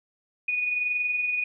sine tone with amplitude modulation, 2469 Hz, D#7, 14 cents flat, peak -22 dBFS, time 0.48-1.44 s, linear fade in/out 5 ms, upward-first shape sine, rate 21.2 Hz, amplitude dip 40%, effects none

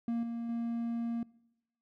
triangle tone with level steps, 233.1 Hz, A#3, in tune, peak -28 / -33 / -30 dBFS, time 0.08-1.23 s, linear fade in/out 2 ms, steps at 0.23 / 0.49 s, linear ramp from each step 2 ms, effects noise-tail reverb RT60 0.9 s tail -23 dB re dry

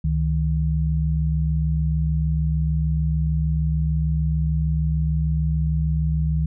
sine tone pair together, 69.6 / 156.25 Hz, C#2 / D#3, +8 / +8 cents, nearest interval octave + major second, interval 1400 cents, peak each -21 dBFS, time 0.04-6.46 s, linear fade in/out 5 ms, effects none

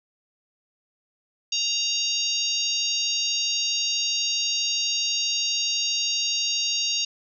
harmonic tone, 932.3 Hz, A#5, in tune, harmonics 3 / 4 / 5 / 6 / 7, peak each -28 / -29 / -28 / -31 / -30 dBFS, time 1.52-7.05 s, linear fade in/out 5 ms, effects none

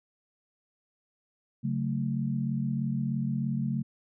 sine chord, F# minor, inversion second, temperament just, 138.75 / 185 / 222 Hz, C#3 / F#3 / A3, +2 / 0 / +16 cents, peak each -30 / -34 / -31 dBFS, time 1.63-3.83 s, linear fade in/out 20 ms, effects none

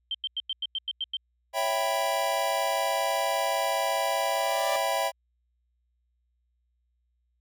sine tone bursts, 3136 Hz, G7, in tune, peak -27 dBFS, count 9, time 0.11-1.169 s, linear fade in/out 2 ms, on 35 ms, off 93 ms
square chord, C# half-diminished seventh, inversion none, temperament equal, 554.4 / 659.3 / 784 / 987.8 Hz, C#5 / E5 / G5 / B5, 0 / 0 / 0 / 0 cents, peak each -33 / -30 / -31 / -32 dBFS, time 1.53-5.12 s, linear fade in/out 50 ms
sawtooth tone with exponential growth, 589 Hz, D5, 5 cents sharp, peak -25 dBFS, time 3.93-4.76 s, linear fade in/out 0 ms, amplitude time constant 180 ms
effects added 60 Hz sine -70 dBFS peak until 7.4 s

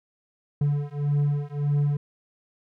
triangle beating tone pair, 144 / 145.7 Hz, D3 / D3, -34 / -13 cents, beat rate 1.7 Hz, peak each -23 dBFS, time 0.61-1.97 s, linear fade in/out 5 ms, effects none

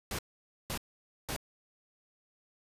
pink noise bursts, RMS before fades -36 dBFS, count 3, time 0.11-1.364 s, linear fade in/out 2 ms, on 78 ms, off 510 ms, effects resampled to 32000 Hz

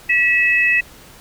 sine tone pair together, 1942 / 2592 Hz, B6 / E7, -30 / -30 cents, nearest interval perfect fourth, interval 500 cents, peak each -15 dBFS, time 0.09-0.81 s, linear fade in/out 10 ms, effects pink hiss -43 dBFS RMS until 1.2 s

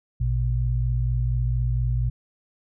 sine tone pair together, 57.24 / 121.5 Hz, A#1 / B2, -31 / -28 cents, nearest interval octave + minor second, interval 1303 cents, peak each -23 dBFS, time 0.2-2.1 s, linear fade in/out 10 ms, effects none

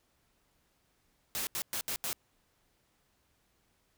white noise bursts at uneven times, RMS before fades -35 dBFS, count 5, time 1.35-1.47 / 1.55-1.62 / 1.73-1.81 / 1.88-1.96 / 2.04-2.13 s, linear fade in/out 0 ms, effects pink hiss -73 dBFS RMS until 3.97 s

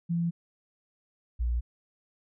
sine tone pair in turn, 169.7 / 59.27 Hz, F3 / A#1, -49 / +29 cents, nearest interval octave + tritone, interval 1822 cents, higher first, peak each -25 dBFS, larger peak neither, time 0.09-0.31 / 1.39-1.61 s, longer neither, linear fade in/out 20 ms, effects none

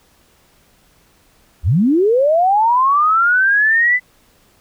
sine linear sweep, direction up, 57.1 to 2019 Hz, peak -10 dBFS, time 1.63-4 s, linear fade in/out 50 ms, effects pink hiss -54 dBFS RMS until 4.6 s

